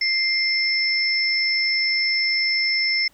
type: tone pair together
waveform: sine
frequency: 2099 / 5289 Hz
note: C7 / E8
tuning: +5 / +5 cents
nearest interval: octave + major third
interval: 1600 cents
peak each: -21 dBFS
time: 0.01-3.08 s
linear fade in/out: 5 ms
effects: pink hiss -58 dBFS RMS until 3.13 s